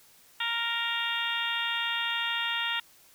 harmonic tone with a mistuned harmonic, 466.2 Hz, A#4, in tune, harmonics 2 / 3 / 4 / 5 / 6 / 7 / 8, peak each -37 / -35 / -34 / -39 / -33 / -36 / -36 dBFS, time 0.4-2.8 s, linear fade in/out 5 ms, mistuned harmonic 8, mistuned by -43 cents, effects white hiss -58 dBFS RMS until 3.14 s

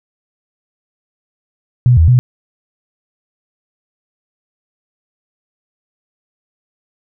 sine tone with pitch steps, 123.5 / 81.2 / 124.7 Hz, B2 / E2 / B2, 0 / -26 / +17 cents, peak -5 dBFS, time 1.86-2.19 s, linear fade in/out 0 ms, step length 110 ms, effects none

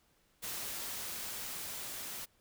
white noise with level ramp, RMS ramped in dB -40 to -43 dBFS, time 0.42-2.26 s, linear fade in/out 20 ms, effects pink hiss -71 dBFS RMS until 2.4 s

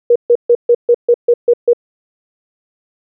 sine tone bursts, 477.6 Hz, A#4, 42 cents sharp, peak -5 dBFS, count 9, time 0.1-1.733 s, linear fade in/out 5 ms, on 57 ms, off 140 ms, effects none

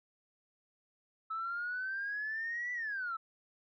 sine exponential two-way sweep, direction up then down, 1300 to 1981 to 1300 Hz, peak -34 dBFS, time 1.3-3.17 s, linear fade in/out 10 ms, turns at 2.73 s, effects tanh soft clip ceiling -30 dBFS

